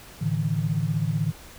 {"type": "chord", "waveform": "sine", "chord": "A suspended fourth", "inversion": "none", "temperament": "equal with one note detuned", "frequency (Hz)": [110, 146.83, 162.64], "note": ["A2", "D3", "E3"], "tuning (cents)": [0, 0, -23], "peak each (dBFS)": [-28, -26, -26], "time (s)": [0.21, 1.32], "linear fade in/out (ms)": 10, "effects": ["pink hiss -46 dBFS RMS until 1.58 s"]}